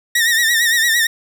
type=tone with vibrato; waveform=sawtooth; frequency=1855 Hz; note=A#6; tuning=9 cents flat; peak=-9 dBFS; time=0.15-1.07 s; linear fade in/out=5 ms; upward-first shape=sine; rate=8.8 Hz; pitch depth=74 cents each way; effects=none